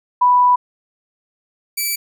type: tone pair in turn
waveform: sine / 5% pulse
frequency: 987.8 / 2312 Hz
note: B5 / D7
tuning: 0 / -28 cents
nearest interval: octave + minor third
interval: 1472 cents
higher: second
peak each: -9 dBFS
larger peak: neither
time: 0.21-0.56 / 1.77-1.96 s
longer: first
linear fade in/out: 10 ms
effects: none